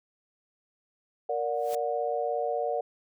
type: chord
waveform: sine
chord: Bb augmented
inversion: none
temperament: just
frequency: 466.2 / 582.7 / 728.4 Hz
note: Bb4 / D5 / F#5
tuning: 0 / -14 / -27 cents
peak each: -31 dBFS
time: 1.29-2.81 s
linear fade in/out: 5 ms
type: noise with exponential growth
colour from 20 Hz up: white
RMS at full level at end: -39 dBFS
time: 1.54-1.75 s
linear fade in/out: 2 ms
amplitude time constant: 45 ms
effects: none

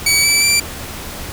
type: tone with pitch steps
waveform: 15% pulse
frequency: 2271 / 2311 / 2346 Hz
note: C#7 / D7 / D7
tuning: +41 / -28 / -2 cents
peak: -4 dBFS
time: 0.06-0.6 s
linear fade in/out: 5 ms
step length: 180 ms
effects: added 78 Hz sine -37 dBFS peak until 1.32 s + pink hiss -29 dBFS RMS until 1.32 s

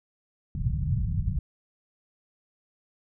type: low-pass noise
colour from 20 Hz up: white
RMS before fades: -27 dBFS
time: 0.55-1.39 s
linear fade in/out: 2 ms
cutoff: 160 Hz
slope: 48 dB/octave
effects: none

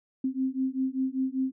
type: beating tone pair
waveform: sine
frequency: 260.2 / 265.3 Hz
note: C4 / C4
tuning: -9 / +24 cents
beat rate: 5.1 Hz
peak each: -29 dBFS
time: 0.24-1.52 s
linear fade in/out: 5 ms
effects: none

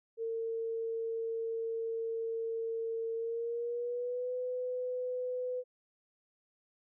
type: tone with pitch glide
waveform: sine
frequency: 454.3 to 501.2 Hz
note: A#4 to B4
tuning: -45 to +25 cents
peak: -33 dBFS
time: 0.17-5.64 s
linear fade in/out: 50 ms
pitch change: +170 cents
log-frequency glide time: 3.14-4.33 s
effects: none

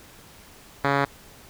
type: tone with low-pass filter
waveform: 5% pulse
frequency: 140 Hz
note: C#3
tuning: 18 cents sharp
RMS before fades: -22 dBFS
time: 0.84-1.05 s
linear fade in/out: 5 ms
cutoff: 2500 Hz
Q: 0.91
effects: pink hiss -49 dBFS RMS until 1.49 s

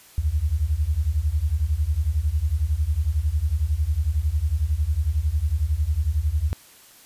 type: beating tone pair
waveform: sine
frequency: 69.9 / 80.9 Hz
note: C#2 / E2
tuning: +15 / -32 cents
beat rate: 11 Hz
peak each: -23 / -22 dBFS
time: 0.18-6.53 s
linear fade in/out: 0 ms
effects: white hiss -50 dBFS RMS until 7.05 s + resampled to 32000 Hz

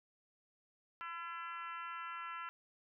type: harmonic tone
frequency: 337.7 Hz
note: E4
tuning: 42 cents sharp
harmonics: 3 / 4 / 5 / 6 / 7 / 8 / 9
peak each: -49 / -44 / -52 / -55 / -58 / -54 / -61 dBFS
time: 1.01-2.49 s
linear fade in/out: 0 ms
effects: none

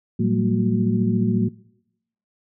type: tone cluster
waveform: sine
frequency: 112.9 / 180.5 / 195 / 228.8 / 367.7 Hz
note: A2 / F#3 / G3 / A#3 / F#4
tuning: +45 / -43 / -9 / -32 / -11 cents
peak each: -24 / -24 / -23 / -21 / -29 dBFS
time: 0.19-1.49 s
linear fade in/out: 10 ms
effects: noise-tail reverb RT60 0.8 s tail -21 dB re dry

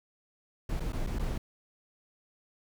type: noise with dropouts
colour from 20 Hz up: brown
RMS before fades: -32 dBFS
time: 0.69-1.38 s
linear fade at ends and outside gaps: 5 ms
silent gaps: 0.798-0.803 / 0.923-0.93 / 1.066-1.07 / 1.187-1.194 s
effects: none

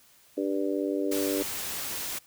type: harmonic tone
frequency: 98 Hz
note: G2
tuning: in tune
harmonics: 3 / 4 / 5 / 6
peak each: -29 / -31 / -33 / -35 dBFS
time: 0.37-1.43 s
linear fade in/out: 10 ms
type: noise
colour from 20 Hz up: white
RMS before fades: -34 dBFS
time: 1.11-2.19 s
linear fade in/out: 10 ms
effects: white hiss -59 dBFS RMS until 2.26 s

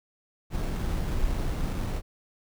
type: noise with sample-and-hold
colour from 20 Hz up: brown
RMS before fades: -28 dBFS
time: 0.5-2.02 s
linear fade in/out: 50 ms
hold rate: 4900 Hz
effects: none

